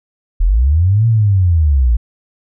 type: linear two-way sweep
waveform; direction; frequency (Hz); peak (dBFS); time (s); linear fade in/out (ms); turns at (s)
sine; up then down; 36.31 to 116.4 to 54.5; -8; 0.4-1.97; 10; 1.07
effects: none